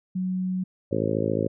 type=tone; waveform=sine; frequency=185 Hz; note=F#3; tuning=in tune; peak=-24 dBFS; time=0.15-0.64 s; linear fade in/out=10 ms
type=harmonic tone; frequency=54.1 Hz; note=A1; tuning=29 cents flat; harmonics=2 / 3 / 4 / 5 / 6 / 7 / 8 / 9 / 10; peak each=-31 / -31 / -31 / -31 / -31 / -31 / -31 / -31 / -31 dBFS; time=0.91-1.48 s; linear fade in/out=10 ms
effects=none